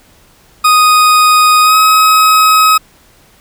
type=tone with pitch glide; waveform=40% pulse; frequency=1244.5 to 1272.1 Hz; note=D#6 to D#6; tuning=0 to +38 cents; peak=-4 dBFS; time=0.64-2.78 s; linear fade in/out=10 ms; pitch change=+38 cents; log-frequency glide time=1.63-1.76 s; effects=pink hiss -46 dBFS RMS until 3.4 s